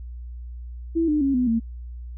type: tone with pitch steps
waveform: sine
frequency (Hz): 330 / 300.9 / 274.3 / 250.1 / 228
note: E4 / D4 / C#4 / B3 / A#3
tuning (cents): +2 / +42 / -18 / +22 / -38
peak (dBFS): -18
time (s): 0.95-1.6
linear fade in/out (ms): 20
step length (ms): 130
effects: added 60 Hz sine -33 dBFS peak until 2.17 s